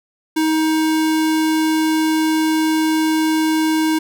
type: tone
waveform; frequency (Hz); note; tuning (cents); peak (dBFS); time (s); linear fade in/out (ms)
square; 315.5; D#4; +24; -15; 0.36-3.99; 10
effects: none